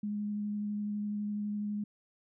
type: tone with vibrato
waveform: sine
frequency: 207.7 Hz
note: G#3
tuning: in tune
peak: -32 dBFS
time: 0.03-1.84 s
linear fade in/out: 5 ms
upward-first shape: square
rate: 12 Hz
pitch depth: 8 cents each way
effects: none